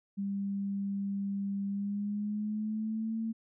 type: tone with pitch glide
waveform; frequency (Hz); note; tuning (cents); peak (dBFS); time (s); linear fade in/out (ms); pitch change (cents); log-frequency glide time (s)
sine; 198.6 to 224.2; G3 to A3; +23 to +33; -31; 0.17-3.33; 20; +210; 1.67-3.19
effects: none